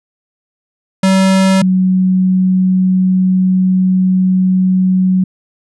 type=tone pair in turn; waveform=square / sine; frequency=190.8 / 185.9 Hz; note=G3 / F#3; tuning=-47 / +8 cents; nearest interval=unison; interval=45 cents; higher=first; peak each=-8 dBFS; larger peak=neither; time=1.03-1.62 / 1.62-5.24 s; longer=second; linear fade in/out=5 ms; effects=resampled to 24000 Hz